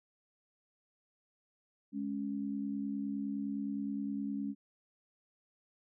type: tone pair together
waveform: sine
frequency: 208.3 / 278 Hz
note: G#3 / C#4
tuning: +5 / +5 cents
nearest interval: perfect fourth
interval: 500 cents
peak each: -37 / -37 dBFS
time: 1.92-4.55 s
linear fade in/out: 50 ms
effects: none